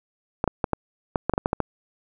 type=clicks; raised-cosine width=1 ms; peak=-7 dBFS; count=11; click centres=0.441 / 0.477 / 0.642 / 0.733 / 1.158 / 1.296 / 1.337 / 1.379 / 1.459 / 1.531 / 1.603 s; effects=none